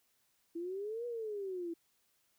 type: exponential two-way sweep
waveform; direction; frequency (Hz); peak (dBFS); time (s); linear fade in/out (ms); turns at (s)
sine; up then down; 329.6 to 486.8 to 329.6; -37; 0.55-1.74; 10; 1.06
effects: white hiss -75 dBFS RMS until 2.38 s

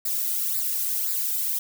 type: noise with flanger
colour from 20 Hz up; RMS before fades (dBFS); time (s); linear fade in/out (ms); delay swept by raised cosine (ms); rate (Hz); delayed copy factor
violet; -26; 0.05-1.59; 5; 0.32 to 1.82; 1.9; -0.85
effects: none

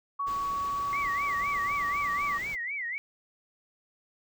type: tone with pitch glide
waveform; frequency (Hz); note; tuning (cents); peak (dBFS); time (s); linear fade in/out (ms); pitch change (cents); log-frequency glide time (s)
sine; 1123 to 1152.6; C#6 to D6; +22 to -33; -28; 0.19-2.38; 10; +45; 0.45-2.11
type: band-stop noise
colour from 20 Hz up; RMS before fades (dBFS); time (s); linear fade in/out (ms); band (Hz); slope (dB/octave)
pink; -45; 0.26-2.56; 20; 8500 to 13000; 96
type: tone with vibrato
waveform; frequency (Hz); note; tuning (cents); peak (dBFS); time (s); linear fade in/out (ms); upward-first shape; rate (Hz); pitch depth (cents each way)
sine; 2073; C7; -17; -31; 0.93-2.98; 0; sine; 4; 190
effects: none

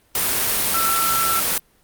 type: tone in noise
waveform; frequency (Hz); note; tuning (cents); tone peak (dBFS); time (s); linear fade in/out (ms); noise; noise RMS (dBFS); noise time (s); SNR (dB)
sine; 1338; E6; +25; -20; 0.74-1.4; 2; white; -20; 0.15-1.58; -3
effects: pink hiss -58 dBFS RMS until 1.83 s + Opus 32 kbps

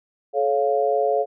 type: chord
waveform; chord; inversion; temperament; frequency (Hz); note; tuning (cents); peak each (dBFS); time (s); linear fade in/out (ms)
sine; A augmented; none; equal with one note detuned; 430.9 / 554.4 / 698.5; A4 / C#5 / E#5; -36 / 0 / 0; -22; 0.33-1.26; 50
effects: none

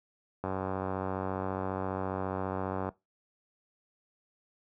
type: click train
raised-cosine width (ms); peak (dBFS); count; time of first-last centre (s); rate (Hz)
1; -19; 233; 0.44-2.89; 94.7
effects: noise-tail reverb RT60 0.2 s tail -20 dB re dry + high-pass 60 Hz 12 dB/octave

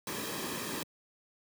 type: noise with comb filter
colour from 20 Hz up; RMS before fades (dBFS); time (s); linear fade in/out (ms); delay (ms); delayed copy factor
pink; -37; 0.07-0.83; 2; 1.4; -0.55
effects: high-pass 150 Hz 12 dB/octave

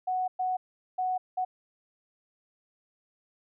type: tone bursts at uneven times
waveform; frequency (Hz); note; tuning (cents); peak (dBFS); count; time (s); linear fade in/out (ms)
sine; 740; F#5; 0; -26; 4; 0.07-0.28 / 0.39-0.57 / 0.98-1.18 / 1.37-1.45; 10
effects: none

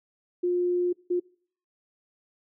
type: tone bursts at uneven times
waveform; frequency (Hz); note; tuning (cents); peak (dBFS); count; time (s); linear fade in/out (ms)
sine; 355.3; F4; +30; -22; 2; 0.43-0.93 / 1.1-1.2; 10
effects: noise-tail reverb RT60 0.5 s tail -24 dB re dry

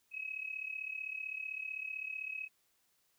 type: tone with amplitude modulation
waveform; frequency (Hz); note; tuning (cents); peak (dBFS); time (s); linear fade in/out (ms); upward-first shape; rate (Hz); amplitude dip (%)
sine; 2556; D#7; +46; -35; 0.11-2.49; 50; sine; 35.7; 80
effects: white hiss -75 dBFS RMS until 3.18 s

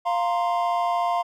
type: chord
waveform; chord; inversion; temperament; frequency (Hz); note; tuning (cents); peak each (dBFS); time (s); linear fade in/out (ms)
triangle; F suspended fourth; none; just; 698.5 / 931.3 / 1047.7; F5 / Bb5 / C6; 0 / -2 / +2; -21 / -26 / -25; 0.05-1.23; 20
effects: none

